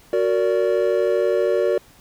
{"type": "chord", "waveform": "triangle", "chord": "Gb augmented", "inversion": "none", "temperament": "just", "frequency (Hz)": [370, 462.5, 578.1], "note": ["Gb4", "Bb4", "D5"], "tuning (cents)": [0, -14, -27], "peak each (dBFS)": -19, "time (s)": [0.13, 1.78], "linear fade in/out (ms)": 2, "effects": ["pink hiss -51 dBFS RMS until 2 s"]}